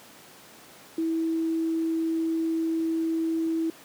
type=tone; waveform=sine; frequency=325.8 Hz; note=E4; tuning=20 cents flat; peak=-23 dBFS; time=0.98-3.7 s; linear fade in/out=2 ms; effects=pink hiss -49 dBFS RMS until 3.84 s + high-pass 200 Hz 12 dB/octave